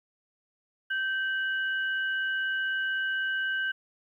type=tone pair together; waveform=sine; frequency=1556 / 2937 Hz; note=G6 / F#7; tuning=-13 / -13 cents; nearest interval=major seventh; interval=1100 cents; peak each=-27 / -37 dBFS; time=0.9-3.72 s; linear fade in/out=10 ms; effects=11-bit